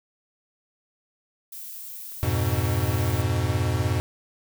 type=noise; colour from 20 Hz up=violet; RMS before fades=-38 dBFS; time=1.52-3.22 s; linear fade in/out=5 ms
type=clicks; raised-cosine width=0.3 ms; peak=-43 / -36 dBFS; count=2; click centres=2.119 / 2.122 s
type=chord; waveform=square; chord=F diminished; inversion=none; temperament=equal; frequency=87.31 / 103.83 / 123.47 Hz; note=F2 / Ab2 / Cb3; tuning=0 / 0 / 0 cents; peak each=-27 dBFS; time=2.23-4 s; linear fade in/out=0 ms
effects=none